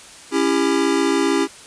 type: chord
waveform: square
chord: C# diminished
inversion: none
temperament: just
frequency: 277.2 / 332.6 / 399.1 Hz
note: C#4 / E4 / G4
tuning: 0 / +16 / +31 cents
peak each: -21 dBFS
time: 0.31-1.48 s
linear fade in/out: 50 ms
effects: white hiss -41 dBFS RMS until 1.66 s + resampled to 22050 Hz